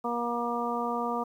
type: harmonic tone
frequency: 238 Hz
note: A#3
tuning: 36 cents sharp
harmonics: 1 / 2 / 3 / 4 / 5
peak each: -34 / -34 / -34 / -34 / -34 dBFS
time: 0.04-1.24 s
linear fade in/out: 10 ms
effects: 10-bit